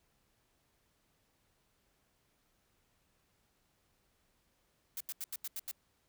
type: noise bursts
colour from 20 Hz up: blue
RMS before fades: -40 dBFS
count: 7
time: 4.97-5.713 s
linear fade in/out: 2 ms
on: 35 ms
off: 83 ms
effects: pink hiss -75 dBFS RMS until 6.08 s